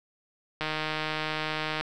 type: click train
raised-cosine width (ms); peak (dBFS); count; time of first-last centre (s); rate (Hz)
0.3; -14; 187; 0.61-1.81; 155
effects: none